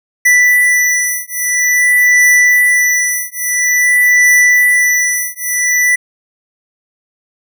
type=beating tone pair; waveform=square; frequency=1975.5 / 1975.99 Hz; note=B6 / B6; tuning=0 / 0 cents; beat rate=0.49 Hz; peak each=-12 dBFS; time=0.25-5.96 s; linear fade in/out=10 ms; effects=none